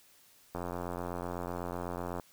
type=click train; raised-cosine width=1 ms; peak=-23 dBFS; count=146; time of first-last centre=0.55-2.198 s; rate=88 Hz; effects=white hiss -62 dBFS RMS until 2.32 s